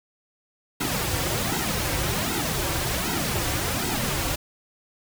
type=noise with flanger; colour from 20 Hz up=pink; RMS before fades=-26 dBFS; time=0.8-4.36 s; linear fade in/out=10 ms; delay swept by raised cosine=1.7 to 4.8 ms; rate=1.3 Hz; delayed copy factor=-0.75; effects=none